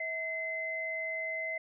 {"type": "tone pair together", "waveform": "sine", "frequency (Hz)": [646.4, 2055], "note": ["E5", "C7"], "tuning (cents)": [-34, -32], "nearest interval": "octave + minor sixth", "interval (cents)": 2002, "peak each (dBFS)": [-39, -34], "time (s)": [0, 1.58], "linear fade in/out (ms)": 5, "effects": []}